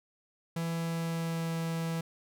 45% pulse tone with pitch glide, 166.2 to 164.67 Hz, E3 to E3, +15 to -2 cents, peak -31 dBFS, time 0.56-2.01 s, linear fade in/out 5 ms, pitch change -17 cents, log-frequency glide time 0.73-1.55 s, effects none

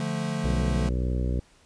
square chord, D minor, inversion none, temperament equal, 146.83 / 174.61 / 220 Hz, D3 / F3 / A3, 0 / 0 / 0 cents, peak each -32 dBFS, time 0-0.89 s, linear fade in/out 2 ms
harmonic tone, 62.1 Hz, B1, 10 cents sharp, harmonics 1 / 2 / 3 / 4 / 5 / 6 / 7 / 8 / 9, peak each -25 / -31 / -35 / -37 / -39 / -41 / -42 / -43 / -44 dBFS, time 0.44-1.4 s, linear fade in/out 5 ms
effects pink hiss -59 dBFS RMS until 1.65 s + resampled to 22050 Hz

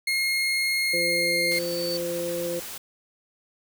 30% pulse tone with pitch glide, 2146 to 2124 Hz, C7 to C7, +43 to +25 cents, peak -20 dBFS, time 0.07-1.59 s, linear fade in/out 5 ms, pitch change -18 cents, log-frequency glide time 0.8-1.44 s
sine tone with exponential growth, 4530 Hz, C#8, 37 cents sharp, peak -28 dBFS, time 0.36-1.97 s, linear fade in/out 2 ms, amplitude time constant 350 ms
harmonic tone, 172.2 Hz, F3, 24 cents flat, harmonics 1 / 2 / 3, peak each -38 / -32 / -28 dBFS, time 0.93-2.6 s, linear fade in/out 10 ms
white noise, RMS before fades -37 dBFS, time 1.51-2.78 s, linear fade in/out 5 ms
effects none

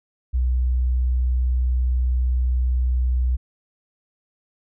sine tone, 62.4 Hz, B1, 19 cents sharp, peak -17 dBFS, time 0.33-3.37 s, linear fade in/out 20 ms, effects none

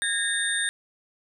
sine tone cluster, 1645 / 1826 / 3659 / 8810 Hz, G#6 / A#6 / A#7 / C#9, -17 / -36 / -33 / -12 cents, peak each -29 dBFS, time 0.02-0.69 s, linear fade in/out 0 ms, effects none

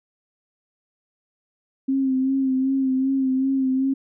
sine tone with vibrato, 265.2 Hz, C4, 23 cents sharp, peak -18 dBFS, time 1.88-3.94 s, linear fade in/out 10 ms, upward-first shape sine, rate 2.6 Hz, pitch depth 34 cents each way, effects none

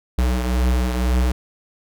square beating tone pair, 61.74 / 63.74 Hz, B1 / C2, 0 / -45 cents, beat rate 2 Hz, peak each -18 / -26 dBFS, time 0.18-1.32 s, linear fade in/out 5 ms, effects none

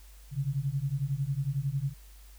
sine beating tone pair, 132.9 / 143.9 Hz, C3 / D3, +27 / -35 cents, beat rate 11 Hz, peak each -31 dBFS, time 0.31-1.94 s, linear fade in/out 50 ms, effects added 50 Hz sine -49 dBFS peak until 2.38 s + white hiss -59 dBFS RMS until 2.38 s

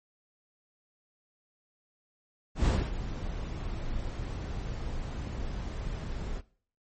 brown noise with ADSR envelope, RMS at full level -22 dBFS, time 2.55-6.42 s, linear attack 110 ms, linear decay 240 ms, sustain -13 dB, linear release 43 ms, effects noise-tail reverb RT60 0.5 s tail -21 dB re dry + MP3 32 kbps

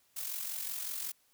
blue noise with amplitude modulation, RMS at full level -36 dBFS, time 0.16-1.12 s, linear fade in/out 10 ms, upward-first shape sine, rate 45.3 Hz, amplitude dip 55%, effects white hiss -70 dBFS RMS until 1.33 s

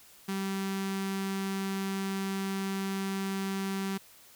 sawtooth tone with notch filter, 194.1 Hz, G3, 17 cents flat, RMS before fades -33 dBFS, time 0.28-3.98 s, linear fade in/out 10 ms, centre 590 Hz, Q 1.9, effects white hiss -56 dBFS RMS until 4.35 s

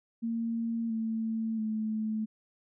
sine tone with pitch steps, 229.6 / 223.5 / 217.5 Hz, A#3 / A3 / A3, -26 / +27 / -20 cents, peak -29 dBFS, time 0.22-2.26 s, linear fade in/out 20 ms, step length 680 ms, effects none

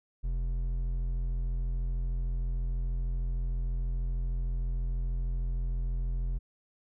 triangle tone with hard clipping, 43.18 Hz, F1, 19 cents flat, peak -30 dBFS, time 0.23-6.39 s, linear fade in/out 20 ms, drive 10 dB, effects none

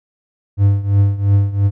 triangle tone with tremolo, 100 Hz, G2, 35 cents sharp, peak -5 dBFS, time 0.57-1.71 s, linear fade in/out 50 ms, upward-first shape triangle, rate 2.9 Hz, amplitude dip 85%, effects none

